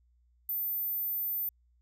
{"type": "tone", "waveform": "sine", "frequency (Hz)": 14080, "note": "A9", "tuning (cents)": 0, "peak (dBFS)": -30, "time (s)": [0.49, 1.49], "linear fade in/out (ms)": 2, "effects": ["added 60 Hz sine -64 dBFS peak until 1.81 s"]}